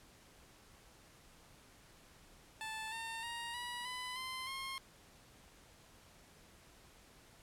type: tone with pitch steps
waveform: 15% pulse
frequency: 878 / 907.4 / 937.8 / 969.2 / 1001.6 / 1035.1 / 1069.8 Hz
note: A5 / A#5 / A#5 / B5 / B5 / C6 / C6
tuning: -4 / -47 / +10 / -33 / +24 / -19 / +38 cents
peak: -35 dBFS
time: 2.61-4.78 s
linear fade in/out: 0 ms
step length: 310 ms
effects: pink hiss -62 dBFS RMS until 7.42 s + low-pass 12000 Hz 12 dB/octave